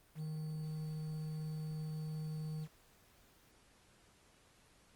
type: tone with quantisation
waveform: triangle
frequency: 155.56 Hz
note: D#3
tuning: in tune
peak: -37 dBFS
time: 0.15-2.68 s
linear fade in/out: 50 ms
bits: 10
effects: pink hiss -67 dBFS RMS until 4.95 s + Opus 32 kbps